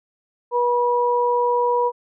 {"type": "tone pair together", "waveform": "sine", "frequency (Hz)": [484.6, 970], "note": ["B4", "B5"], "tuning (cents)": [-33, -31], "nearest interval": "octave", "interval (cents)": 1202, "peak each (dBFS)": -19, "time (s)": [0.51, 1.92], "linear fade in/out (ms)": 50, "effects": []}